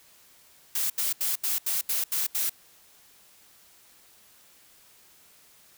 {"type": "noise bursts", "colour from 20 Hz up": "blue", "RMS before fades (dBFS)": -27, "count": 8, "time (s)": [0.75, 2.496], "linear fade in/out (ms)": 5, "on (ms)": 150, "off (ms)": 78, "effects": ["white hiss -57 dBFS RMS until 5.77 s"]}